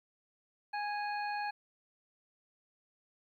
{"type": "harmonic tone with a mistuned harmonic", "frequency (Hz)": 828, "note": "G#5", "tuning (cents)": -5, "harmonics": [1, 2, 3, 5], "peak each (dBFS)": [-35, -41, -45, -49], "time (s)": [0.73, 1.51], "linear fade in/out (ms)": 10, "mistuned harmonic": 5, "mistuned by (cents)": 58, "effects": ["12-bit"]}